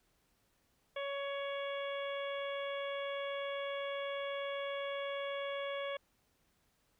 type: harmonic tone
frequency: 559 Hz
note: C#5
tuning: 14 cents sharp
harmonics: 1 / 2 / 3 / 4 / 5 / 6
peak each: -38 / -45 / -48 / -47 / -52 / -49 dBFS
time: 0.96-5.97 s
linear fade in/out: 5 ms
effects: pink hiss -75 dBFS RMS until 6.99 s